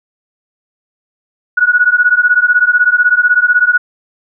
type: beating tone pair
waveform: sine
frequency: 1455 / 1471 Hz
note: F#6 / F#6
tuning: -29 / -11 cents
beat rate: 16 Hz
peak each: -10 dBFS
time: 1.57-3.78 s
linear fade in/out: 10 ms
effects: none